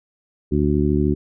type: harmonic tone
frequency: 73.42 Hz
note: D2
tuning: in tune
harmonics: 1 / 2 / 3 / 4 / 5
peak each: -22 / -22 / -22 / -22 / -22 dBFS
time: 0.51-1.15 s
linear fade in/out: 20 ms
effects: none